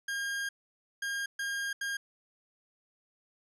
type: tone bursts at uneven times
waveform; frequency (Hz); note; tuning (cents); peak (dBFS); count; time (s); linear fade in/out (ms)
40% pulse; 1616; G#6; -48; -31; 4; 0.08-0.49 / 1.02-1.26 / 1.39-1.73 / 1.81-1.97; 5
effects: low-pass 11000 Hz 12 dB/octave